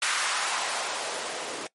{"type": "noise with band-pass filter sweep", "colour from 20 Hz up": "blue", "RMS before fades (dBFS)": -30, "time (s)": [0.02, 1.67], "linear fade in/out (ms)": 2, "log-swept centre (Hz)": [1400, 370], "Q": 1.4, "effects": ["noise-tail reverb RT60 0.1 s tail -20 dB re dry", "MP3 48 kbps"]}